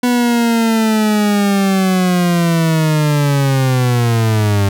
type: linear sweep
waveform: 40% pulse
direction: down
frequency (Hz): 246.9 to 98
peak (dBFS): -10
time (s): 0.03-4.69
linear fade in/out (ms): 5
effects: none